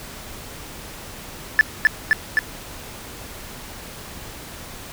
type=tone with echo; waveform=triangle; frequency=1742 Hz; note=A6; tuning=18 cents flat; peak=-5 dBFS; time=1.59-1.61 s; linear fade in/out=0 ms; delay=260 ms; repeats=3; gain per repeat=-2 dB; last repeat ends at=2.39 s; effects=tanh soft clip ceiling -4 dBFS + pink hiss -37 dBFS RMS until 4.92 s